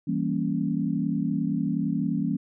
sine chord, E diminished seventh, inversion none, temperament equal, 164.81 / 196 / 233.1 / 277.2 Hz, E3 / G3 / Bb3 / Db4, 0 / 0 / 0 / 0 cents, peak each -29 dBFS, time 0.07-2.37 s, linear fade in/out 10 ms, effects none

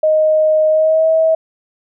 sine tone with pitch glide, 622.3 to 643.1 Hz, D#5 to E5, 0 to -43 cents, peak -9 dBFS, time 0.03-1.35 s, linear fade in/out 5 ms, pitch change +57 cents, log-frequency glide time 0.69-1.08 s, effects none

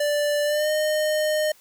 square tone with pitch glide, 587.3 to 612.9 Hz, D5 to D#5, 0 to -26 cents, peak -21 dBFS, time 0-1.52 s, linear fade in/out 5 ms, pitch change +74 cents, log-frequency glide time 0.44-0.7 s, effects white hiss -55 dBFS RMS until 1.6 s

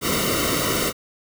pink noise with comb filter, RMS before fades -22 dBFS, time 0.01-0.93 s, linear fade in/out 50 ms, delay 1.2 ms, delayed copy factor -0.9, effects none

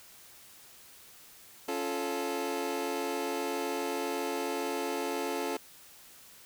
25% pulse chord, Db augmented, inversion none, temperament equal with one note detuned, 277.2 / 349.2 / 436.7 Hz, Db4 / F4 / A4, 0 / 0 / -13 cents, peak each -33 / -33 / -31 dBFS, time 1.68-5.57 s, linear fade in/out 5 ms, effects white hiss -54 dBFS RMS until 6.45 s

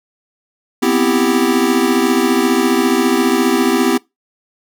square chord, C major seventh, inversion third, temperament equal, 246.9 / 261.6 / 329.6 / 392 Hz, B3 / C4 / E4 / G4, 0 / 0 / 0 / 0 cents, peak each -18 dBFS, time 0.82-3.98 s, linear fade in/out 10 ms, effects noise-tail reverb RT60 0.2 s tail -23 dB re dry

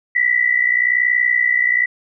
sine tone pair together, 1939 / 2000 Hz, B6 / B6, -32 / +21 cents, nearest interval minor second, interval 53 cents, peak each -16 dBFS, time 0.15-1.86 s, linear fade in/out 10 ms, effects none

